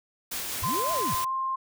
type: noise with tremolo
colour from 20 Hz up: white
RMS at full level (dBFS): -32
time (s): 0.31-1.25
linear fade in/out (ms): 10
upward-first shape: triangle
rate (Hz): 5.1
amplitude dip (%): 25
type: linear two-way sweep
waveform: sine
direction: up then down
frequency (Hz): 61.3 to 690 to 61.3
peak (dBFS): -31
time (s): 0.62-1.15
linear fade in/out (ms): 5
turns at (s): 0.92
type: tone with pitch glide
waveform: sine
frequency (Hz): 1035 to 1057.4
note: C6 to C6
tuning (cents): -19 to +18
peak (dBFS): -26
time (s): 0.63-1.56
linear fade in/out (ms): 10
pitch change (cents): +37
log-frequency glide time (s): 1.18-1.32
effects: none